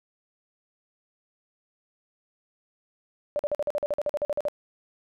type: tone bursts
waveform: sine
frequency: 587.3 Hz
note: D5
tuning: in tune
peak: -23 dBFS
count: 15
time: 3.36-4.484 s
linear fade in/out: 0 ms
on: 32 ms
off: 46 ms
effects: none